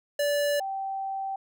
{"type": "tone pair in turn", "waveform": ["square", "sine"], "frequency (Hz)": [580, 776.9], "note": ["D5", "G5"], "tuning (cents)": [-22, -16], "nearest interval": "perfect fourth", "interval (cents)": 506, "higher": "second", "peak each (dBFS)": [-24, -29], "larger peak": "first", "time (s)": [[0.19, 0.6], [0.6, 1.36]], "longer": "second", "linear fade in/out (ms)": 5, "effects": []}